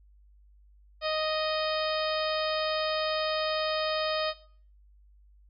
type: harmonic tone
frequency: 622.3 Hz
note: D#5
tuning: in tune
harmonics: 1 / 2 / 3 / 4 / 5 / 6 / 7 / 8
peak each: -29 / -34 / -39 / -39 / -39 / -39 / -40 / -38 dBFS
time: 1.01-4.34 s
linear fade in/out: 50 ms
effects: noise-tail reverb RT60 0.5 s tail -19 dB re dry + added 50 Hz sine -55 dBFS peak until 5.49 s